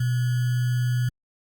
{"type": "tone with sample-and-hold", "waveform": "sine", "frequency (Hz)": 123.47, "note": "B2", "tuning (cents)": 0, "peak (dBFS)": -20, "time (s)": [0, 1.09], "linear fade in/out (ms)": 5, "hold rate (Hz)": 1575, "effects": ["Opus 48 kbps"]}